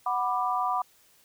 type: chord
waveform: sine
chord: B minor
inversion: second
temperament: just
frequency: 740.8 / 987.8 / 1185.3 Hz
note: F#5 / B5 / D6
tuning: +2 / 0 / +16 cents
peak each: -29 dBFS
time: 0.06-0.82 s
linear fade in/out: 5 ms
effects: white hiss -61 dBFS RMS until 1.24 s